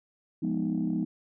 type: chord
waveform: sine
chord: F half-diminished seventh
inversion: none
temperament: equal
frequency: 174.61 / 207.7 / 246.9 / 311.1 Hz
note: F3 / Ab3 / Cb4 / Eb4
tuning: 0 / 0 / 0 / 0 cents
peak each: -31 dBFS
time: 0.42-1.05 s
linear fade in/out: 10 ms
effects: tanh soft clip ceiling -19 dBFS